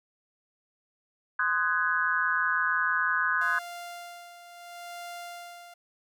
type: chord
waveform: sine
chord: Ab dominant seventh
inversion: first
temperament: just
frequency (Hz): 1038.3 / 1245.9 / 1495.1 / 1661.2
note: C6 / Eb6 / Gb6 / Ab6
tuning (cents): -14 / +2 / +18 / 0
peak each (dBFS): -32 / -31 / -27 / -29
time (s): 1.39-3.59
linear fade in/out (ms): 5
type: tone with tremolo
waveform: sawtooth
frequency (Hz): 697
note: F5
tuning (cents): -4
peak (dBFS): -34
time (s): 3.41-5.74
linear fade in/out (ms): 5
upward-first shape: sine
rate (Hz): 0.74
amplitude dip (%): 65
effects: none